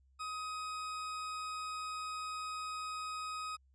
40% pulse tone, 1259 Hz, D#6, 20 cents sharp, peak -38 dBFS, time 0.19-3.57 s, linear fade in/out 20 ms, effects added 66 Hz sine -65 dBFS peak until 3.74 s + resampled to 22050 Hz

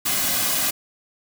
white noise with comb filter, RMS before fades -22 dBFS, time 0.05-0.71 s, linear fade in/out 10 ms, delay 2.2 ms, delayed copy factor -0.6, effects none

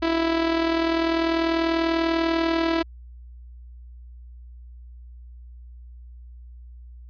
sawtooth tone with amplitude modulation, 330 Hz, E4, 2 cents sharp, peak -14 dBFS, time 0.02-2.83 s, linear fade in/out 10 ms, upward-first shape sine, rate 40.2 Hz, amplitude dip 50%, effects added 60 Hz sine -40 dBFS peak until 7.09 s + resampled to 11025 Hz

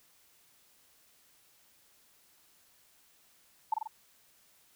sine tone with echo, 880 Hz, A5, in tune, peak -24 dBFS, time 3.72-3.74 s, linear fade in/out 5 ms, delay 45 ms, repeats 3, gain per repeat -4 dB, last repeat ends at 3.875 s, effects white hiss -65 dBFS RMS until 4.75 s

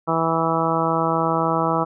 harmonic tone, 163.7 Hz, E3, 12 cents flat, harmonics 1 / 2 / 3 / 4 / 5 / 6 / 7 / 8, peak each -26 / -26 / -26 / -26 / -26 / -26 / -26 / -26 dBFS, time 0.07-1.85 s, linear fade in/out 20 ms, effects none

